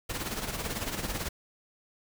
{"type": "noise with tremolo", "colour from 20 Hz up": "pink", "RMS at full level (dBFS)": -32, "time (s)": [0.09, 1.29], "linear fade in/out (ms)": 10, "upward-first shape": "sine", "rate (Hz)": 18, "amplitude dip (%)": 60, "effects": []}